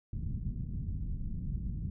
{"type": "low-pass noise", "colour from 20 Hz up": "pink", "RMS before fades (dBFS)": -36, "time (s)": [0.13, 1.9], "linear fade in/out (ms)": 2, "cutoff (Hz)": 190, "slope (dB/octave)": 24, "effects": []}